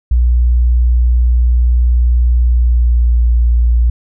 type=tone with pitch glide; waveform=sine; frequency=60.3 to 58.92 Hz; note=B1 to A#1; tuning=-41 to +19 cents; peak=-7 dBFS; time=0.11-3.9 s; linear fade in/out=5 ms; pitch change=-40 cents; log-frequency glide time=2.37-3.26 s; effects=none